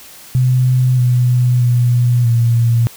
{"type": "tone with pitch steps", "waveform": "sine", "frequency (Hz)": [127.3, 123.9, 121.7, 117.2], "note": ["C3", "B2", "B2", "A#2"], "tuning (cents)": [-47, 6, -25, 10], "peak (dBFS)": -9, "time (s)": [0.35, 2.87], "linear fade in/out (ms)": 0, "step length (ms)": 630, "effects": ["white hiss -38 dBFS RMS until 2.96 s"]}